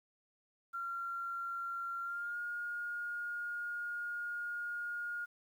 sine tone with pitch glide, 1376 to 1426.2 Hz, F6 to F6, -26 to +36 cents, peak -37 dBFS, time 0.73-5.26 s, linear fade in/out 20 ms, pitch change +62 cents, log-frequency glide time 2.02-2.37 s, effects 11-bit

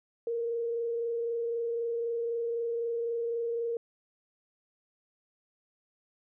sine tone with frequency modulation, 466.2 Hz, A#4, in tune, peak -29 dBFS, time 0.27-3.77 s, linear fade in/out 2 ms, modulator 23.9 Hz, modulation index 0.29, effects none

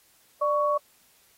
sine tone pair together, 592 / 1117.5 Hz, D5 / C#6, +14 / +14 cents, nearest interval major seventh, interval 1100 cents, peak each -24 dBFS, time 0.41-0.78 s, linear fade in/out 10 ms, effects white hiss -61 dBFS RMS until 1.37 s + AAC 48 kbps

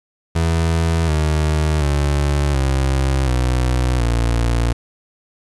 30% pulse tone with pitch steps, 82.41 / 76.89 / 71.74 / 66.94 / 62.46 / 58.27 Hz, E2 / D#2 / D2 / C2 / B1 / A#1, 0 / -20 / -40 / +40 / +20 / 0 cents, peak -12 dBFS, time 0.35-4.73 s, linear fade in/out 10 ms, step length 730 ms, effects resampled to 24000 Hz + 8-bit

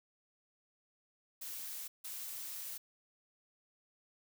blue noise bursts at uneven times, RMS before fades -44 dBFS, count 2, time 1.41-1.88 / 2.04-2.78 s, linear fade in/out 10 ms, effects none

